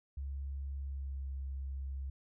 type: tone with pitch glide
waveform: sine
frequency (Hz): 68.9 to 67.52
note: C#2 to C#2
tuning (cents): -10 to -45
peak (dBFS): -37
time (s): 0.17-2.1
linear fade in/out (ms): 5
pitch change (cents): -35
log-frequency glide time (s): 0.78-1.27
effects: none